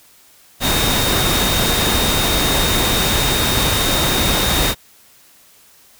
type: tone in noise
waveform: sine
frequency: 3700 Hz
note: A#7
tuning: 14 cents flat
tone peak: -21 dBFS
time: 0.6-4.75 s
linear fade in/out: 50 ms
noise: pink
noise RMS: -17 dBFS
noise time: 0.6-4.75 s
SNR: -7 dB
effects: white hiss -49 dBFS RMS until 5.99 s